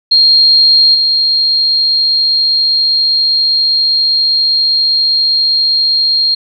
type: tone with level steps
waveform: sine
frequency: 4225 Hz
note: C8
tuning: 16 cents sharp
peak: -4 / -8 dBFS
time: 0.11-6.35 s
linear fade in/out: 10 ms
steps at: 0.94 s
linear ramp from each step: 10 ms
effects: none